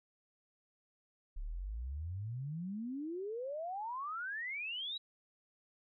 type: exponential sweep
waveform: sine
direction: up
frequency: 33.08 to 3939 Hz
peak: -38 dBFS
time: 1.36-4.98 s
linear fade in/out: 10 ms
effects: none